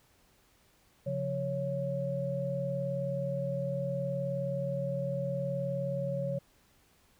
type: tone cluster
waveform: sine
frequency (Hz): 137.3 / 176.6 / 555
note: C#3 / F3 / C#5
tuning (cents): -16 / +20 / +2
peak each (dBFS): -35 / -38 / -33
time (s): 1.06-6.39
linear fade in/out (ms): 10
effects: pink hiss -66 dBFS RMS until 7.19 s